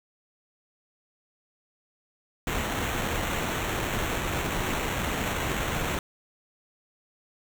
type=noise with sample-and-hold; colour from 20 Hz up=pink; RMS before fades=-29 dBFS; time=2.47-5.99 s; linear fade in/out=2 ms; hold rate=4900 Hz; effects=none